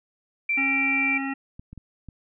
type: tone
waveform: sine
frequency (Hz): 2349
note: D7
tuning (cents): 0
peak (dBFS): -21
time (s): 0.49-1.18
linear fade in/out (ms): 5
type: harmonic tone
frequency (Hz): 271.9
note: C#4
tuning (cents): -33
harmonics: 1 / 3 / 5 / 7 / 9 / 10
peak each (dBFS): -28 / -35 / -38 / -34 / -42 / -38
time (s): 0.57-1.34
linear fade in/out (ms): 10
type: clicks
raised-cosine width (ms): 5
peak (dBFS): -28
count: 4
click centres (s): 1.595 / 1.73 / 1.777 / 2.087
effects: none